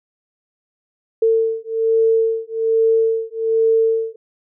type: beating tone pair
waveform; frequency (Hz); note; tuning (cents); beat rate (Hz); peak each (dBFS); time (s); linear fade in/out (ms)
sine; 448.9 / 450.1; A4 / A4; +35 / +39; 1.2; -17; 1.22-4.16; 5
effects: none